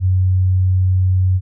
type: tone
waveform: sine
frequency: 92.8 Hz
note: F#2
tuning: 6 cents sharp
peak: -11 dBFS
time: 0-1.41 s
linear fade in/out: 50 ms
effects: none